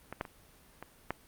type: clicks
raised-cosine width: 0.5 ms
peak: -24 / -18 / -29 / -27 / -17 dBFS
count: 5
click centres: 0.126 / 0.211 / 0.252 / 0.826 / 1.106 s
effects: pink hiss -60 dBFS RMS until 1.27 s + Opus 32 kbps